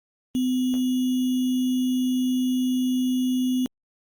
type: tone with sample-and-hold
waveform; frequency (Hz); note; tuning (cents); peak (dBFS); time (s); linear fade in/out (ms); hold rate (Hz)
sine; 254.3; C4; -49; -20; 0.35-3.66; 0; 3150
effects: Opus 24 kbps